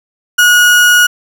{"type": "tone", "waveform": "35% pulse", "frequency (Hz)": 1451, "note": "F#6", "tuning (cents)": -34, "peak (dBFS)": -3, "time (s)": [0.38, 1.07], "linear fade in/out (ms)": 10, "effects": []}